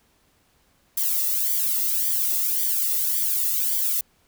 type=noise with flanger; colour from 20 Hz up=violet; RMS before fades=-23 dBFS; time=0.97-4.01 s; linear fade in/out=5 ms; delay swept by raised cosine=0.74 to 1.31 ms; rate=1.8 Hz; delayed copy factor=-0.9; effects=pink hiss -63 dBFS RMS until 4.27 s